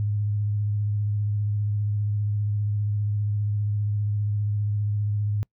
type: tone with vibrato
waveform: sine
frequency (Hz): 103.83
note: G#2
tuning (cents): 0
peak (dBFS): -22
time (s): 0-5.43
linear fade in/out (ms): 0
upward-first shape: square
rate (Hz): 15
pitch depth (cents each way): 19
effects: noise-tail reverb RT60 0.1 s tail -26 dB re dry